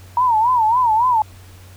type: tone with vibrato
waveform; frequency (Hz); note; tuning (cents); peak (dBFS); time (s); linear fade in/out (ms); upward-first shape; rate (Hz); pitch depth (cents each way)
sine; 936; A#5; +7; -12; 0.17-1.22; 2; sine; 3.6; 150
effects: added 92 Hz sine -40 dBFS peak until 1.76 s + pink hiss -47 dBFS RMS until 1.76 s